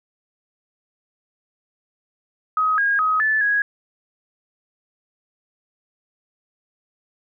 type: tone with pitch steps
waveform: sine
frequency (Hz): 1264 / 1631 / 1264 / 1744 / 1659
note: D#6 / G#6 / D#6 / A6 / G#6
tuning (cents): +27 / -32 / +27 / -16 / -2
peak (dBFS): -16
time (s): 2.57-3.62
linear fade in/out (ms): 2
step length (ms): 210
effects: none